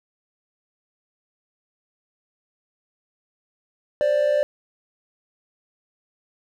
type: tone pair together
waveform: triangle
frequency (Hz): 528 / 588.2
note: C5 / D5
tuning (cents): +16 / +3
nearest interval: major second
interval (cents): 187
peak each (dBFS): -22 / -16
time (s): 4.01-4.43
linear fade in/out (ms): 0
effects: none